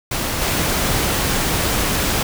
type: noise with level steps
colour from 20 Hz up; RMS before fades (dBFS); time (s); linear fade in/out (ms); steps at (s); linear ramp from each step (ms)
pink; -22 / -19; 0.11-2.23; 5; 0.41; 5
effects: none